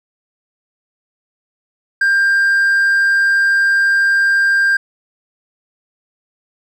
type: tone with hard clipping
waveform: sine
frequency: 1593 Hz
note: G6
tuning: 27 cents sharp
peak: -11 dBFS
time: 2.01-4.77 s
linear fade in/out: 5 ms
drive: 2 dB
effects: none